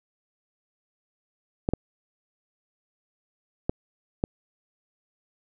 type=clicks; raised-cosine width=2 ms; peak=-10 dBFS; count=4; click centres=1.689 / 1.736 / 3.695 / 4.239 s; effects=none